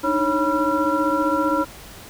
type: tone cluster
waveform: sine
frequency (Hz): 298.7 / 314 / 551 / 977 / 1367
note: D4 / D#4 / C#5 / B5 / F6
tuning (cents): +29 / +16 / -11 / -19 / -37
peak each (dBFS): -24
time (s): 0.03-1.65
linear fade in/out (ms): 20
effects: pink hiss -41 dBFS RMS until 2.09 s